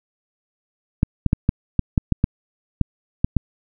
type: clicks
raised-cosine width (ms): 5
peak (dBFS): -3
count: 11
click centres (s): 1.031 / 1.263 / 1.331 / 1.491 / 1.793 / 1.978 / 2.123 / 2.241 / 2.813 / 3.245 / 3.367
effects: none